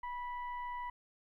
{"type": "tone with frequency modulation", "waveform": "sine", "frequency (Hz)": 978, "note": "B5", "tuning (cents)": -17, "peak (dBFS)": -38, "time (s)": [0.03, 0.9], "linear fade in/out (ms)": 5, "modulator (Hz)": 995, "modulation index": 0.6, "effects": ["13-bit"]}